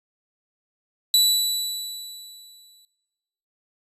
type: tone with exponential decay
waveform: sawtooth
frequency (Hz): 3951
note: B7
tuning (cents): 0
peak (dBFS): -10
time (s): 1.14-2.85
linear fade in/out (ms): 1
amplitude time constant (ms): 370
effects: noise-tail reverb RT60 1.0 s tail -17 dB re dry + resampled to 32000 Hz